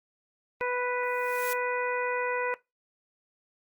harmonic tone, 493.9 Hz, B4, in tune, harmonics 1 / 2 / 3 / 4 / 5, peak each -30 / -33 / -35 / -36 / -37 dBFS, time 0.61-2.54 s, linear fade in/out 0 ms
blue noise with exponential growth, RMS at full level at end -33 dBFS, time 0.93-1.53 s, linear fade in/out 1 ms, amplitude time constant 130 ms
effects noise-tail reverb RT60 0.2 s tail -20 dB re dry + Opus 24 kbps

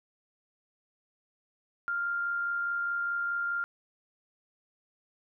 sine tone with amplitude modulation, 1396.9 Hz, F6, in tune, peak -27 dBFS, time 1.88-3.64 s, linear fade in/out 0 ms, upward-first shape sine, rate 64.8 Hz, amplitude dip 30%, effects none

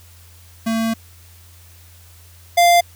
square tone pair in turn, 225.5 / 695.1 Hz, A3 / F5, +43 / -8 cents, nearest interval octave + perfect fifth, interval 1949 cents, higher second, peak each -18 / -10 dBFS, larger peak second, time 0.66-0.94 / 2.57-2.81 s, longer first, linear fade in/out 10 ms, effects added 86 Hz sine -44 dBFS peak until 2.95 s + white hiss -49 dBFS RMS until 2.95 s

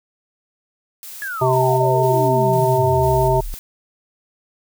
blue noise with tremolo, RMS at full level -35 dBFS, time 1.03-3.59 s, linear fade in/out 0 ms, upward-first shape square, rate 2 Hz, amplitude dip 40%
sine exponential sweep, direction down, 1717 to 30.99 Hz, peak -24 dBFS, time 1.22-3.54 s, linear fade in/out 0 ms
harmonic tone, 129.3 Hz, C3, 20 cents flat, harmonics 1 / 3 / 5 / 7, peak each -19 / -19 / -19 / -19 dBFS, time 1.41-3.41 s, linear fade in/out 10 ms
effects none

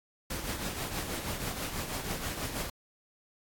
pink noise with tremolo, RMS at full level -34 dBFS, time 0.3-2.7 s, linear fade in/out 5 ms, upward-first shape triangle, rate 6.2 Hz, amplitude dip 55%, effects AAC 64 kbps

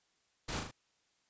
pink noise with echo, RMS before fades -38 dBFS, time 0.48-0.6 s, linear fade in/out 10 ms, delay 38 ms, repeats 3, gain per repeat -4 dB, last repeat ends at 0.714 s, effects white hiss -75 dBFS RMS until 1.29 s + resampled to 16000 Hz

